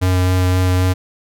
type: tone with vibrato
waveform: square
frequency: 91.7 Hz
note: F#2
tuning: 15 cents flat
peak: -13 dBFS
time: 0.01-0.94 s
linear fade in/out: 20 ms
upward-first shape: sine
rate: 3.8 Hz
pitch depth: 11 cents each way
effects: none